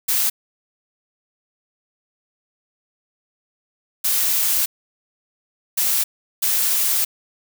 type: noise bursts at uneven times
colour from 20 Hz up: blue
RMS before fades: -19 dBFS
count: 4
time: 0.08-0.3 / 4.04-4.66 / 5.77-6.04 / 6.42-7.05 s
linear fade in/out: 10 ms
effects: none